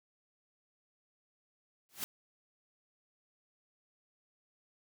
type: noise with exponential growth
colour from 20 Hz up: white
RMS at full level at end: -34 dBFS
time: 1.89-2.04 s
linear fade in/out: 0 ms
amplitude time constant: 31 ms
effects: none